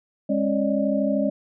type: tone cluster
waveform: sine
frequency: 205 / 272.3 / 573 / 606 Hz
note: G#3 / C#4 / D5 / D#5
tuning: -22 / -31 / -43 / -46 cents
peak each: -24 / -24 / -27 / -26 dBFS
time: 0.29-1.3 s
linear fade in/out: 10 ms
effects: none